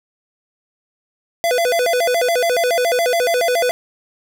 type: tone with vibrato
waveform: square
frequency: 580 Hz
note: D5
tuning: 22 cents flat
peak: -15 dBFS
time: 1.44-3.71 s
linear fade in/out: 0 ms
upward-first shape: square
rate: 7.1 Hz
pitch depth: 270 cents each way
effects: none